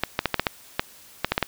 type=clicks; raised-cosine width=0.3 ms; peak=-4 dBFS; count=11; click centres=0.036 / 0.191 / 0.257 / 0.343 / 0.396 / 0.468 / 0.795 / 1.246 / 1.32 / 1.379 / 1.427 s; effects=white hiss -49 dBFS RMS until 1.47 s